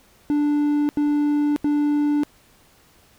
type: tone bursts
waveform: triangle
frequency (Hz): 293.7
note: D4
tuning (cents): 0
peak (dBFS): -15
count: 3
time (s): 0.3-2.234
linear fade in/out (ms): 0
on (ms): 590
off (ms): 82
effects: pink hiss -55 dBFS RMS until 3.18 s